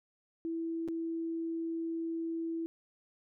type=tone with dropouts; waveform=sine; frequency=329.6 Hz; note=E4; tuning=in tune; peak=-33 dBFS; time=0.45-2.66 s; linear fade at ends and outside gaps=0 ms; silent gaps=0.878-0.885 s; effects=none